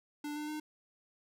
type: tone with pitch steps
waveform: square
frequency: 295 / 299.8 / 304.7 Hz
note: D4 / D4 / D#4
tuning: +8 / +36 / -36 cents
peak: -38 dBFS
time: 0.24-0.6 s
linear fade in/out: 5 ms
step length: 120 ms
effects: none